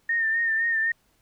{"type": "tone with vibrato", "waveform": "sine", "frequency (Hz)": 1818, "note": "A#6", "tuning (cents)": -44, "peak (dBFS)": -21, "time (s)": [0.09, 0.92], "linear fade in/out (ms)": 5, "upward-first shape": "sine", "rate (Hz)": 3.9, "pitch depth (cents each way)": 42, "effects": ["pink hiss -66 dBFS RMS until 1.21 s"]}